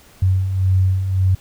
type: beating tone pair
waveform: sine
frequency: 92.5 / 94.3 Hz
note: F#2 / F#2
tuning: 0 / +33 cents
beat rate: 1.8 Hz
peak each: -22 / -14 dBFS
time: 0.22-1.35 s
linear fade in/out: 5 ms
effects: pink hiss -48 dBFS RMS until 1.4 s